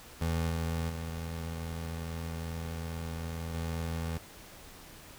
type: tone with level steps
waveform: 25% pulse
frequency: 82.41 Hz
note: E2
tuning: in tune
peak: -25 / -27 / -32 / -29 dBFS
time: 0.21-4.18 s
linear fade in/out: 5 ms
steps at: 0.49 / 0.89 / 3.54 s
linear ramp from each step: 10 ms
effects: pink hiss -51 dBFS RMS until 5.18 s